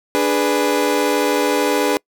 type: chord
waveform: 30% pulse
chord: G# diminished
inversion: second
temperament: equal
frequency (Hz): 293.7 / 415.3 / 493.9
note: D4 / G#4 / B4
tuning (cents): 0 / 0 / 0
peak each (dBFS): -17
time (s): 0.15-1.97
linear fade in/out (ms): 0
effects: noise-tail reverb RT60 0.1 s tail -26 dB re dry